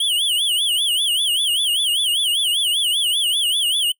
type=tone with vibrato; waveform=square; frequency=3137 Hz; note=G7; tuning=1 cent sharp; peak=-17 dBFS; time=0-3.92 s; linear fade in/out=5 ms; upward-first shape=sine; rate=5.1 Hz; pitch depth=180 cents each way; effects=noise-tail reverb RT60 0.1 s tail -23 dB re dry